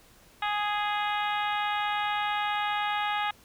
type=harmonic tone; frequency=415.3 Hz; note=G#4; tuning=in tune; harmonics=2 / 3 / 4 / 5 / 6 / 7 / 8 / 9; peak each=-29 / -33 / -35 / -37 / -39 / -40 / -41 / -42 dBFS; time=0.42-3.31 s; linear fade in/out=5 ms; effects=pink hiss -57 dBFS RMS until 3.44 s